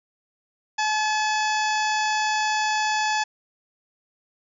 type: harmonic tone with a mistuned harmonic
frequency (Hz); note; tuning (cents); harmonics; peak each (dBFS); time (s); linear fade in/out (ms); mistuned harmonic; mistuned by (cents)
857; A5; -46; 1 / 2 / 3 / 4 / 5 / 6 / 7 / 8; -23 / -27 / -31 / -34 / -35 / -35 / -36 / -37; 0.78-3.24; 10; 5; +98
effects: none